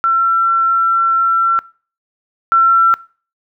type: tone pair in turn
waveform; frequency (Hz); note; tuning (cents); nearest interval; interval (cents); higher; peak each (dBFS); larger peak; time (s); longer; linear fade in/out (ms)
sine; 1351 / 1351; E6 / E6; +42 / +42; unison; 0; neither; -10 / -7; second; 0.04-1.59 / 2.52-2.94; first; 0
effects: noise-tail reverb RT60 0.4 s tail -22 dB re dry